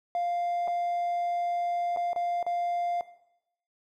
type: tone with dropouts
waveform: triangle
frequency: 698.5 Hz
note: F5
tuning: in tune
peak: -23 dBFS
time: 0.15-3.01 s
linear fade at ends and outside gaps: 1 ms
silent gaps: 0.676-0.68 / 1.963-1.971 / 2.132-2.161 / 2.428-2.465 s
effects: noise-tail reverb RT60 0.8 s tail -17 dB re dry + tanh soft clip ceiling -21 dBFS